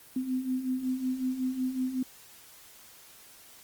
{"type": "beating tone pair", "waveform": "sine", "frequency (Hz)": [253.1, 258.5], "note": ["B3", "C4"], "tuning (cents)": [43, -21], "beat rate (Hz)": 5.4, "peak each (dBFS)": [-35, -29], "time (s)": [0.16, 2.03], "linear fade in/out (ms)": 5, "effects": ["white hiss -53 dBFS RMS until 3.63 s", "Opus 24 kbps"]}